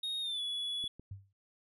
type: tone with pitch glide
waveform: triangle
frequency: 3729 to 3400 Hz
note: A#7 to G#7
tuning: 0 to +40 cents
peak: -33 dBFS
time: 0.03-0.88 s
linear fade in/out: 5 ms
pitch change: -160 cents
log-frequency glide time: 0.21-0.42 s
type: clicks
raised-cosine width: 3 ms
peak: -37 dBFS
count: 2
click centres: 0.841 / 0.996 s
type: tone with exponential decay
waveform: sine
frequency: 98 Hz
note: G2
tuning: in tune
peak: -38 dBFS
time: 1.11-1.33 s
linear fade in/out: 5 ms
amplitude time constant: 47 ms
effects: none